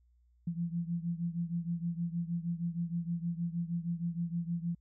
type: beating tone pair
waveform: sine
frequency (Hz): 168.5 / 174.9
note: E3 / F3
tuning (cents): +38 / +3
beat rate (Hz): 6.4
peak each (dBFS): -34 / -37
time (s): 0.47-4.75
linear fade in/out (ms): 5
effects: added 60 Hz sine -64 dBFS peak until 4.8 s